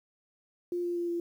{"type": "tone with pitch steps", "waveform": "sine", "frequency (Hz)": [351.3, 348.5, 345.7, 342.9], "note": ["F4", "F4", "F4", "F4"], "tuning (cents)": [10, -4, -18, -32], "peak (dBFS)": -29, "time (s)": [0.72, 1.2], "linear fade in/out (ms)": 2, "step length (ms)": 120, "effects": ["10-bit"]}